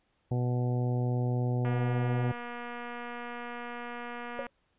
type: harmonic tone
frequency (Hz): 123.47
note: B2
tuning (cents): 0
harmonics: 1 / 2 / 3 / 4 / 5 / 6 / 7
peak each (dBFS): -27 / -36 / -39 / -40 / -45 / -43 / -49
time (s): 0.31-2.32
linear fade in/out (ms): 5
type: click train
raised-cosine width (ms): 0.5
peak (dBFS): -26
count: 677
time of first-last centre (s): 1.65-4.467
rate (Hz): 240
type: tone with exponential decay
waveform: sine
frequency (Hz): 546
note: C#5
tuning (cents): -26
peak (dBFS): -28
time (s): 4.39-4.5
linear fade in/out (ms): 0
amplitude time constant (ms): 22
effects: pink hiss -73 dBFS RMS until 4.78 s + resampled to 8000 Hz